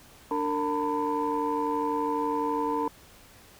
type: tone cluster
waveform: sine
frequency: 293.6 / 457 / 904 / 996 Hz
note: D4 / A#4 / A5 / B5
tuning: 0 / -34 / +47 / +14 cents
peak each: -30 dBFS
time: 0.31-2.88 s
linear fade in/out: 2 ms
effects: tanh soft clip ceiling -18 dBFS + pink hiss -53 dBFS RMS until 3.59 s